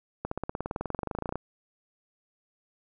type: accelerating click train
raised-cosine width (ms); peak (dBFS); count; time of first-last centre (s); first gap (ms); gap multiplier
1; -17; 25; 0.25-1.356; 64; 0.97
effects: none